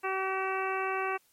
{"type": "harmonic tone", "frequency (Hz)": 381.7, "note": "G4", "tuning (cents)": -46, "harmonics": [1, 2, 3, 4, 5, 6, 7], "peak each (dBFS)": [-34, -35, -34, -38, -41, -41, -39], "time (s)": [0.03, 1.18], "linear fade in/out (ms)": 20, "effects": ["white hiss -67 dBFS RMS until 1.32 s", "MP3 64 kbps"]}